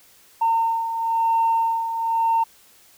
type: beating tone pair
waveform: sine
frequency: 910 / 911 Hz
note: A#5 / A#5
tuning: -42 / -40 cents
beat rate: 1 Hz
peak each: -25 / -18 dBFS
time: 0.41-2.44 s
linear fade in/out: 10 ms
effects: tanh soft clip ceiling -12 dBFS + white hiss -53 dBFS RMS until 2.97 s